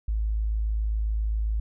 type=tone; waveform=sine; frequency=53.7 Hz; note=A1; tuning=41 cents flat; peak=-23 dBFS; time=0.08-1.6 s; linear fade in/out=5 ms; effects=none